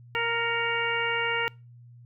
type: harmonic tone with a mistuned harmonic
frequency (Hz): 466.2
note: A#4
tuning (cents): 0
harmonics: 1 / 2 / 3 / 4 / 5 / 6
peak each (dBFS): -32 / -32 / -32 / -32 / -32 / -32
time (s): 0.15-1.48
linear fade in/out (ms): 0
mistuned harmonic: 5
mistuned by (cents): -58
effects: noise-tail reverb RT60 0.3 s tail -26 dB re dry + added 120 Hz sine -47 dBFS peak until 2.05 s